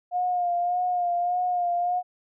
sine tone with vibrato, 711 Hz, F5, 31 cents sharp, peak -22 dBFS, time 0.11-2.03 s, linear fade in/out 50 ms, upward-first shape sine, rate 1.7 Hz, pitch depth 33 cents each way, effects none

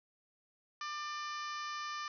harmonic tone, 596 Hz, D5, 25 cents sharp, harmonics 2 / 3 / 4 / 5 / 6 / 7 / 8 / 9 / 10, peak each -40 / -46 / -50 / -52 / -55 / -55 / -52 / -54 / -54 dBFS, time 0.81-2.08 s, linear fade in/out 2 ms, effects none

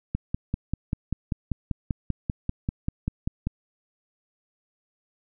click train, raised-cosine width 5 ms, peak -13 dBFS, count 18, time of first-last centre 0.15-3.47 s, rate 5.12 Hz, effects none

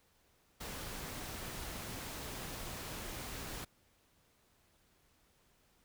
pink noise, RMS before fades -44 dBFS, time 0.6-3.65 s, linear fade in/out 10 ms, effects pink hiss -71 dBFS RMS until 5.84 s

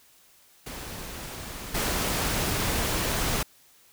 pink noise with level steps, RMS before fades -38 / -27 dBFS, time 0.66-3.43 s, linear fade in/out 5 ms, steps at 1.74 s, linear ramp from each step 10 ms, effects white hiss -58 dBFS RMS until 3.92 s

